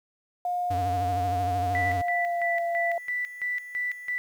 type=tone with pitch glide; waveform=sine; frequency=713 to 684.4 Hz; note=F5 to F5; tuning=+36 to -35 cents; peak=-25 dBFS; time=0.45-2.98 s; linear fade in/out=2 ms; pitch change=-71 cents; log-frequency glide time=1.79-2.56 s
type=tone with vibrato; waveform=square; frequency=92.5 Hz; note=F#2; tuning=in tune; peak=-30 dBFS; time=0.7-2.02 s; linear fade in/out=10 ms; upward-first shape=sine; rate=13 Hz; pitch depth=96 cents each way
type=tone with tremolo; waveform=sine; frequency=1975.5 Hz; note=B6; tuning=in tune; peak=-26 dBFS; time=1.75-4.18 s; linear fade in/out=0 ms; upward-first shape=square; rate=3 Hz; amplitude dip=75%
effects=9-bit